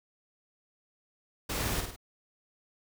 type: noise with echo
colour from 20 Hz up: pink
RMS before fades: -33 dBFS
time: 1.49-1.81 s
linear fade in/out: 10 ms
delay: 51 ms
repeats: 3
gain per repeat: -5 dB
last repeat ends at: 1.963 s
effects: none